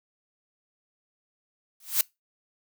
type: noise with exponential growth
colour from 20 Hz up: blue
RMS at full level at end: -18 dBFS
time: 1.8-2.01 s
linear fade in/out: 2 ms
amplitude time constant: 44 ms
effects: noise-tail reverb RT60 0.2 s tail -23 dB re dry